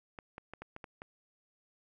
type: clicks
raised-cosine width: 0.5 ms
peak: -29 dBFS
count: 7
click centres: 0.188 / 0.381 / 0.536 / 0.62 / 0.764 / 0.842 / 1.019 s
effects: none